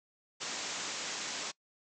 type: low-pass noise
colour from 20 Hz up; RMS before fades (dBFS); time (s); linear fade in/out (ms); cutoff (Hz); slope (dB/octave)
white; -39; 0.4-1.52; 20; 7600; 96
effects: noise-tail reverb RT60 0.1 s tail -23 dB re dry + high-pass 200 Hz 12 dB/octave